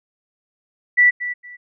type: tone with echo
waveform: sine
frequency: 1963 Hz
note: B6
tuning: 11 cents flat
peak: -9 dBFS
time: 0.97-1.11 s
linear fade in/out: 20 ms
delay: 230 ms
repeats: 2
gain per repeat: -13 dB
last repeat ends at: 1.57 s
effects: none